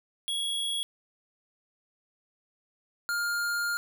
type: tone pair in turn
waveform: square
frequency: 3333 / 1408.3 Hz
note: G#7 / F6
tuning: +5 / +14 cents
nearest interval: octave + minor third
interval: 1491 cents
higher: first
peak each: -29 / -28 dBFS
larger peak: second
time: 0.28-0.83 / 3.09-3.77 s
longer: second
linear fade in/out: 0 ms
effects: none